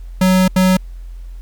square tone bursts at uneven times, 185.8 Hz, F#3, 7 cents sharp, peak -10 dBFS, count 2, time 0.21-0.48 / 0.56-0.77 s, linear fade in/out 5 ms, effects added 43 Hz sine -28 dBFS peak until 1.41 s + pink hiss -55 dBFS RMS until 1.41 s

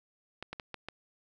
clicks, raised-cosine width 0.3 ms, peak -23 dBFS, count 5, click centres 0.426 / 0.53 / 0.598 / 0.743 / 0.886 s, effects none

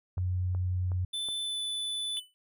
sine tone, 91 Hz, F#2, 28 cents flat, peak -27 dBFS, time 0.17-1.05 s, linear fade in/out 5 ms
click train, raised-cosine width 1 ms, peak -33 dBFS, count 4, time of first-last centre 0.18-1.287 s, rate 2.71 Hz
square tone with pitch glide, 3520 to 3490 Hz, A7 to A7, 0 to -15 cents, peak -32 dBFS, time 1.13-2.2 s, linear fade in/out 10 ms, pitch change -15 cents, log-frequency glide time 1.42-1.61 s
square tone with exponential decay, 2995 Hz, F#7, 20 cents sharp, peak -35 dBFS, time 2.17-2.34 s, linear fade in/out 0 ms, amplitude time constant 36 ms
effects none

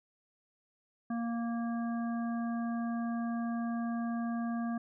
harmonic tone, 233.1 Hz, A#3, in tune, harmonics 1 / 3 / 5 / 7, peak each -32 / -42 / -46 / -49 dBFS, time 1.1-4.78 s, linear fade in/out 5 ms, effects none

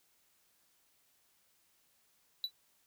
triangle tone with exponential decay, 3951 Hz, B7, in tune, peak -27 dBFS, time 2.44-2.51 s, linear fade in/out 1 ms, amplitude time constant 15 ms, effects white hiss -72 dBFS RMS until 2.86 s

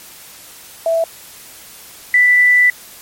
sine tone pair in turn, 659.3 / 1979.6 Hz, E5 / B6, 0 / +4 cents, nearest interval octave + perfect fifth, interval 1904 cents, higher second, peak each -12 / -7 dBFS, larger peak second, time 0.86-1.04 / 2.14-2.7 s, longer second, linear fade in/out 2 ms, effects white hiss -38 dBFS RMS until 3.01 s + MP3 64 kbps

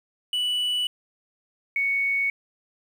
triangle / sine tone pair in turn, 2960 / 2223 Hz, F#7 / C#7, 0 / +4 cents, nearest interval perfect fourth, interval 496 cents, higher first, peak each -21 dBFS, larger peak neither, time 0.33-0.87 / 1.76-2.3 s, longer neither, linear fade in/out 2 ms, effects 9-bit

